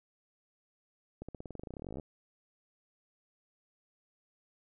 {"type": "accelerating click train", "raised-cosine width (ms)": 2, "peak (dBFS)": -29, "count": 25, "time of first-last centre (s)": [1.22, 1.998], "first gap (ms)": 66, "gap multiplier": 0.93, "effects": []}